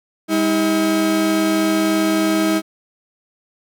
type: tone pair together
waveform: 35% pulse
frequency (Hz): 201.4 / 319.7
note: G3 / D#4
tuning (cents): +47 / +47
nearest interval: minor sixth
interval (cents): 800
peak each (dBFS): -20 / -14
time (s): 0.28-2.62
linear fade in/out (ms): 50
effects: none